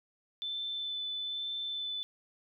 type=tone with vibrato; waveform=sine; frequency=3520 Hz; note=A7; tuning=in tune; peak=-34 dBFS; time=0.42-2.03 s; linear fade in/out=0 ms; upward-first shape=sine; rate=1.1 Hz; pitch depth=10 cents each way; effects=none